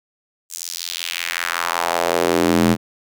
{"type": "tone with high-pass filter sweep", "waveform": "square", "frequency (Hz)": 42.68, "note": "F1", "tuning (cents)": -39, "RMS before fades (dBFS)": -20, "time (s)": [0.49, 2.77], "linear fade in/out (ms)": 50, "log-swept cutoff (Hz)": [7600, 180], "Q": 1.9, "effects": []}